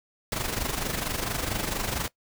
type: noise with amplitude modulation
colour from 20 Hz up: pink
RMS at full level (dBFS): -27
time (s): 0.32-2.08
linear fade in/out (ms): 2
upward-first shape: sine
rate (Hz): 24.4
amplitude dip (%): 65
effects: noise-tail reverb RT60 0.1 s tail -20 dB re dry